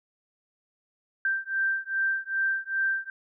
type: beating tone pair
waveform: sine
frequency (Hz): 1568 / 1570.5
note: G6 / G6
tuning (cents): 0 / +3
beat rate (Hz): 2.5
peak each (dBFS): -28 / -28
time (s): 1.25-3.1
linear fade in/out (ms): 2
effects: none